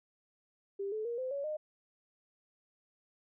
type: tone with pitch steps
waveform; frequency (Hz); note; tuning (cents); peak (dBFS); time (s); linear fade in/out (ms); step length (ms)
sine; 396.7 / 432.6 / 471.8 / 514.5 / 561 / 611.8; G4 / A4 / A#4 / C5 / C#5 / D#5; +21 / -29 / +21 / -29 / +21 / -29; -34; 0.79-1.57; 10; 130
effects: none

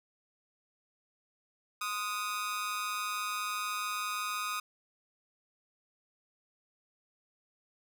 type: tone with amplitude modulation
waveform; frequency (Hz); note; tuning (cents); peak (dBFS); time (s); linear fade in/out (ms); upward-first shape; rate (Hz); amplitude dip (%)
sawtooth; 1244.5; D#6; 0; -26; 1.81-4.6; 5; sine; 206; 75
effects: none

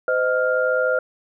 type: tone cluster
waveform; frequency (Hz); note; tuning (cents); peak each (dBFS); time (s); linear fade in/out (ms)
sine; 512 / 626 / 1402; C5 / D#5 / F6; -38 / +10 / +6; -20 / -23 / -22; 0.08-0.99; 2
effects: none

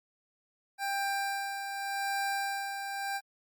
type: tone with tremolo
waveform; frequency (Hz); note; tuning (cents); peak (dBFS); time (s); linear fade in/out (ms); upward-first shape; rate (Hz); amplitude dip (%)
25% pulse; 792; G5; +18; -26; 0.78-3.21; 50; sine; 0.86; 50
effects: Opus 48 kbps

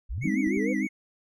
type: linear sweep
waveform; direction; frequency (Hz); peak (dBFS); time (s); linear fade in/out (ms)
sine; up; 34.76 to 523.3; -29; 0.09-0.74; 20
type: clicks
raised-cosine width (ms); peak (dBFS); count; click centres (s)
5; -32; 5; 0.181 / 0.234 / 0.273 / 0.471 / 0.572
type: tone with vibrato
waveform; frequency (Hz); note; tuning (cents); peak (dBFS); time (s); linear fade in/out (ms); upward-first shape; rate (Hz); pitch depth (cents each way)
triangle; 2093; C7; 0; -32; 0.21-0.89; 20; sine; 6.6; 130
type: chord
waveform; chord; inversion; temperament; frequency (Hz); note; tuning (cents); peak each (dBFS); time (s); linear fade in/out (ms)
sine; Ab major; none; equal with one note detuned; 202.4 / 261.6 / 311.1; Ab3 / C4 / Eb4; -44 / 0 / 0; -29; 0.24-0.87; 10
effects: none

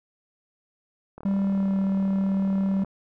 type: click train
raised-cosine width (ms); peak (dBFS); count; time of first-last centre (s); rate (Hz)
1; -27; 64; 1.18-2.847; 37.8
type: tone with pitch glide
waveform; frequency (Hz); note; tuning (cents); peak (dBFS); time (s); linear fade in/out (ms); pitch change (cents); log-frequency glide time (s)
triangle; 196.4 to 194.03; G3 to G3; +4 to -17; -19; 1.25-2.84; 5; -21; 1.42-1.74
effects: none

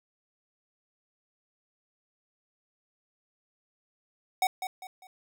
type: tone with echo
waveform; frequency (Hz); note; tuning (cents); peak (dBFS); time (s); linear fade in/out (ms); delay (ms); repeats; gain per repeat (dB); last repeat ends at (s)
square; 749; F#5; +21; -23; 4.42-4.47; 2; 200; 3; -9; 5.07
effects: none

